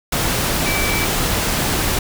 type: tone in noise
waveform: sine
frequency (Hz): 2312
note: D7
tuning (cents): -28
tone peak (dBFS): -22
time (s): 0.66-1.05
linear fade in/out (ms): 5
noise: pink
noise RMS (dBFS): -19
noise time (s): 0.12-1.99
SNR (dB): -6
effects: none